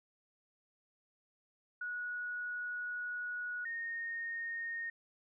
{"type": "tone pair in turn", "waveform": "sine", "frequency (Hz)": [1461, 1847.9], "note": ["F#6", "A#6"], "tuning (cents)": [-22, -16], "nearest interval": "major third", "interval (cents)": 406, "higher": "second", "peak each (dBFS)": [-37, -37], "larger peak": "neither", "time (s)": [[1.81, 3.65], [3.65, 4.9]], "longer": "first", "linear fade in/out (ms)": 5, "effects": []}